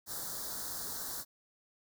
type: band-stop noise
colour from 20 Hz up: white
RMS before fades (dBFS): -40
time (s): 0.06-1.25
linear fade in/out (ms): 50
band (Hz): 1700 to 3900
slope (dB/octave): 48
effects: none